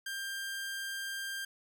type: tone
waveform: sawtooth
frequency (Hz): 1591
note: G6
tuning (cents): +25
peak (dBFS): -33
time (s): 0.06-1.45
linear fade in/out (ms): 5
effects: none